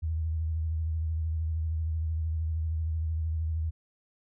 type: tone with vibrato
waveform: sine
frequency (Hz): 80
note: D#2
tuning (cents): +49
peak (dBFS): -27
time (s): 0.02-3.71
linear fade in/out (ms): 20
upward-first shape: triangle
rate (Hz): 13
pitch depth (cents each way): 60
effects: none